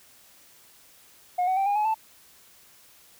sine tone with pitch steps, 720 / 749.7 / 780.6 / 812.9 / 846.4 / 881.3 Hz, F#5 / F#5 / G5 / G#5 / G#5 / A5, -47 / +23 / -8 / -37 / +33 / +3 cents, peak -19 dBFS, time 1.38-1.944 s, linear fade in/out 10 ms, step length 94 ms, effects tanh soft clip ceiling -20 dBFS + white hiss -55 dBFS RMS until 3.19 s

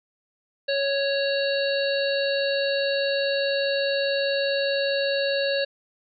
harmonic tone, 554.4 Hz, C#5, in tune, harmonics 1 / 3 / 5 / 7 / 8, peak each -23 / -30 / -33 / -32 / -32 dBFS, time 0.68-5.65 s, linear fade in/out 10 ms, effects none

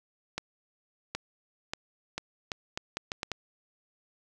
accelerating click train, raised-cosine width 0.2 ms, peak -15 dBFS, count 10, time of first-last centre 0.38-3.317 s, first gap 770 ms, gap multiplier 0.76, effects none

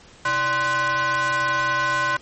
square ring-modulated tone, 228.1 Hz, A#3, 37 cents flat, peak -17 dBFS, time 0.25-2.17 s, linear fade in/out 5 ms, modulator 1270 Hz, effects pink hiss -48 dBFS RMS until 2.21 s + MP3 32 kbps

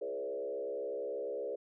sine tone with frequency modulation, 490.6 Hz, B4, 12 cents flat, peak -35 dBFS, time 0.01-1.56 s, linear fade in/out 10 ms, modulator 68.3 Hz, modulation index 1.4, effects none

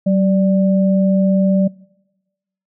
sine tone pair together, 190.74 / 587.3 Hz, G3 / D5, -47 / 0 cents, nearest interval octave + perfect fifth, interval 1947 cents, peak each -12 / -19 dBFS, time 0.06-1.68 s, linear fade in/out 10 ms, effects noise-tail reverb RT60 1.0 s tail -23 dB re dry

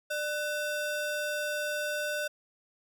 square ring-modulated tone, 1046.5 Hz, C6, in tune, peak -28 dBFS, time 0.1-2.28 s, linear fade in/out 10 ms, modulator 450 Hz, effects none

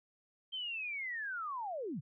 sine linear sweep, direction down, 3154 to 109 Hz, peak -37 dBFS, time 0.52-2.01 s, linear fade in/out 20 ms, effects none

